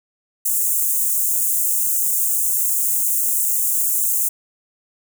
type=high-pass noise; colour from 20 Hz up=white; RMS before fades=-19 dBFS; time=0.45-4.29 s; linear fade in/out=10 ms; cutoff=6900 Hz; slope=48 dB/octave; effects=none